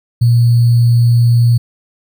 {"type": "tone with sample-and-hold", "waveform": "sine", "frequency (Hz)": 118.7, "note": "A#2", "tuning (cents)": 32, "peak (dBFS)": -6, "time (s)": [0.21, 1.58], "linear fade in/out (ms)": 10, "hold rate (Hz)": 4410, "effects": []}